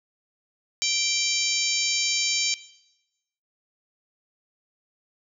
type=harmonic tone with a mistuned harmonic; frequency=781 Hz; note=G5; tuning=7 cents flat; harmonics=3 / 4 / 5 / 6 / 7 / 8 / 9; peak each=-30 / -30 / -30 / -30 / -30 / -30 / -30 dBFS; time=0.82-2.54 s; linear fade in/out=0 ms; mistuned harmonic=8; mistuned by=+33 cents; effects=noise-tail reverb RT60 0.9 s tail -17 dB re dry